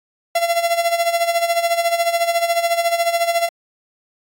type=tone with tremolo; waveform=45% pulse; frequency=681 Hz; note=F5; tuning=44 cents flat; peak=-13 dBFS; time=0.35-3.49 s; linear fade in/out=5 ms; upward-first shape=sine; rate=14 Hz; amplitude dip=70%; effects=AAC 64 kbps